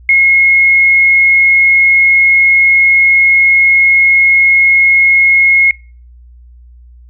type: tone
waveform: sine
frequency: 2163 Hz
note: C#7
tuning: 43 cents flat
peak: -4 dBFS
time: 0.09-5.71 s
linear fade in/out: 2 ms
effects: noise-tail reverb RT60 0.4 s tail -25 dB re dry + added 60 Hz sine -35 dBFS peak until 7.09 s